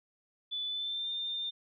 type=tone with pitch glide; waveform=sine; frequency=3481 to 3606 Hz; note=A7 to A7; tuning=-19 to +42 cents; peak=-33 dBFS; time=0.51-1.51 s; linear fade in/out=20 ms; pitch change=+61 cents; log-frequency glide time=0.66-1.11 s; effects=none